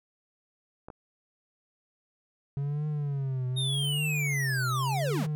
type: clicks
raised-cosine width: 1 ms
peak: -28 dBFS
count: 2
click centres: 0.885 / 0.902 s
type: tone with vibrato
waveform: triangle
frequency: 138.59 Hz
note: C#3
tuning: in tune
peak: -26 dBFS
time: 2.57-5.35 s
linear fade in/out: 0 ms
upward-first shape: triangle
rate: 0.83 Hz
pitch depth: 170 cents each way
type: linear sweep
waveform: square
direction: down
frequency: 3729 to 110.8 Hz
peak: -30 dBFS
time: 3.56-5.27 s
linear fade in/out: 20 ms
effects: none